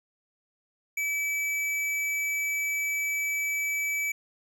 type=tone with tanh clipping; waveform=sine; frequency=2300 Hz; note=D7; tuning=37 cents flat; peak=-28 dBFS; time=0.97-4.12 s; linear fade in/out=5 ms; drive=18 dB; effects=none